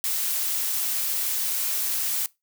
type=noise; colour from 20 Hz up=blue; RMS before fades=-26 dBFS; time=0.04-2.26 s; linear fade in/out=0 ms; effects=noise-tail reverb RT60 0.2 s tail -21 dB re dry